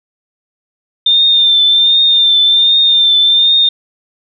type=tone with vibrato; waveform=sine; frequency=3600 Hz; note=A7; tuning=39 cents sharp; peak=-6 dBFS; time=1.06-3.69 s; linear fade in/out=5 ms; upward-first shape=triangle; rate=1.3 Hz; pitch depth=42 cents each way; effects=none